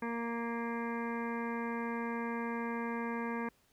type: harmonic tone with a mistuned harmonic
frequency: 233.1 Hz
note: A#3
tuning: in tune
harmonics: 1 / 2 / 3 / 4 / 5 / 7 / 8 / 9 / 10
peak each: -37 / -41 / -51 / -42 / -46 / -45 / -55 / -48 / -53 dBFS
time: 0.02-3.49 s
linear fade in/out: 5 ms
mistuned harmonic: 10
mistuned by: +37 cents
effects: pink hiss -70 dBFS RMS until 3.72 s